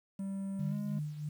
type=tone with pitch glide; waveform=triangle; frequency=195 to 205.5 Hz; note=G3 to G#3; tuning=-9 to -18 cents; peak=-33 dBFS; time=0.19-0.99 s; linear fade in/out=5 ms; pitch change=+91 cents; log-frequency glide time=0.69-0.74 s
type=tone with tremolo; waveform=sine; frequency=149.9 Hz; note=D3; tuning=36 cents sharp; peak=-32 dBFS; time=0.59-1.29 s; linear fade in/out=5 ms; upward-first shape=triangle; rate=3.1 Hz; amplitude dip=70%
effects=10-bit